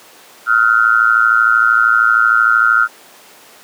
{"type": "tone with amplitude modulation", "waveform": "sine", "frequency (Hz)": 1396.9, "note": "F6", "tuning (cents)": 0, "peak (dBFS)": -4, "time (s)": [0.46, 2.88], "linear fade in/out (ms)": 50, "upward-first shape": "sine", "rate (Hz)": 113, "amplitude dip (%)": 100, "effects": ["pink hiss -41 dBFS RMS until 3.63 s", "high-pass 400 Hz 12 dB/octave"]}